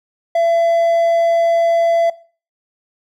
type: tone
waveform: triangle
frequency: 673 Hz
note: E5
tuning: 36 cents sharp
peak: -10 dBFS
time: 0.35-2.1 s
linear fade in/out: 5 ms
effects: noise-tail reverb RT60 0.4 s tail -19 dB re dry